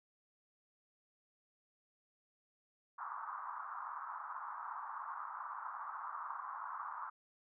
pink band-pass noise, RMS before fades -45 dBFS, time 2.98-7.1 s, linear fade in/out 10 ms, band 940 to 1300 Hz, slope 48 dB/octave, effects none

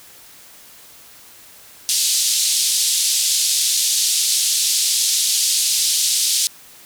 pink band-pass noise, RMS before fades -18 dBFS, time 1.89-6.47 s, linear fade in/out 0 ms, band 3800 to 11000 Hz, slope 24 dB/octave, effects white hiss -44 dBFS RMS until 6.85 s

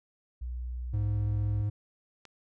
sine tone, 61.2 Hz, B1, 15 cents flat, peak -33 dBFS, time 0.41-1.63 s, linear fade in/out 10 ms
triangle tone with vibrato, 103.83 Hz, G#2, in tune, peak -25 dBFS, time 0.93-1.7 s, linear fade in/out 10 ms, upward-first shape triangle, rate 15 Hz, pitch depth 14 cents each way
click, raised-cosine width 0.2 ms, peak -32 dBFS, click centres 2.253 s
effects none

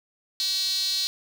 sawtooth tone with high-pass filter, 381.6 Hz, G4, 47 cents flat, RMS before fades -26 dBFS, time 0.4-1.07 s, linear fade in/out 0 ms, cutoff 4200 Hz, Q 8.5, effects none

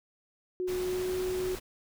sine tone with pitch glide, 365.4 to 368.8 Hz, F#4 to F#4, -22 to -6 cents, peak -29 dBFS, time 0.6-1.55 s, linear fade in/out 0 ms, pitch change +16 cents, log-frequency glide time 0.87-1.15 s
pink noise, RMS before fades -41 dBFS, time 0.67-1.6 s, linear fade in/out 20 ms
effects none

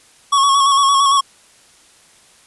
square tone with vibrato, 1108.7 Hz, C#6, in tune, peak -11 dBFS, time 0.32-1.21 s, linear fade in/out 10 ms, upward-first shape square, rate 8.8 Hz, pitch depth 31 cents each way, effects white hiss -49 dBFS RMS until 2.46 s + resampled to 24000 Hz

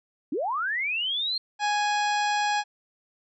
sine linear sweep, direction up, 247.3 to 4251 Hz, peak -25 dBFS, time 0.32-1.38 s, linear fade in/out 5 ms
harmonic tone, 830.6 Hz, G#5, in tune, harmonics 1 / 2 / 3 / 4 / 5 / 6 / 7 / 9, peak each -24 / -30 / -34 / -36 / -38 / -40 / -41 / -43 dBFS, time 1.59-2.64 s, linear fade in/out 50 ms
effects none

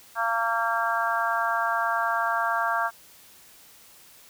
harmonic tone, 229.2 Hz, A#3, 29 cents flat, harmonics 3 / 4 / 5 / 6 / 7, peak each -29 / -29 / -29 / -29 / -29 dBFS, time 0.15-2.91 s, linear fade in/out 50 ms, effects white hiss -52 dBFS RMS until 4.29 s

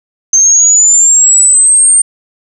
sine linear sweep, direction up, 6272 to 8790 Hz, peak -3 dBFS, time 0.33-2.02 s, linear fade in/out 5 ms, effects none

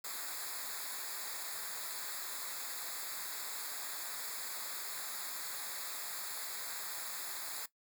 white noise with comb filter, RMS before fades -42 dBFS, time 0.04-7.66 s, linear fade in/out 5 ms, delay 0.34 ms, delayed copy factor -1, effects noise-tail reverb RT60 0.1 s tail -17 dB re dry

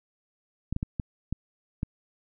clicks, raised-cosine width 5 ms, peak -16 dBFS, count 6, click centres 0.726 / 0.764 / 0.829 / 0.998 / 1.326 / 1.831 s, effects none

